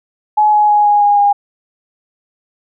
sine tone with pitch steps, 847 / 840.2 / 833.4 / 826.7 / 820 / 813.4 Hz, G#5 / G#5 / G#5 / G#5 / G#5 / G#5, +34 / +20 / +6 / -8 / -22 / -36 cents, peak -7 dBFS, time 0.37-1.33 s, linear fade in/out 10 ms, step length 160 ms, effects none

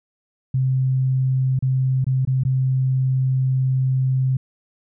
sine tone with dropouts, 130.81 Hz, C3, in tune, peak -16 dBFS, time 0.54-4.37 s, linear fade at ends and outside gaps 5 ms, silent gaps 1.591-1.624 / 2.044-2.066 / 2.251-2.273 / 2.436-2.45 s, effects none

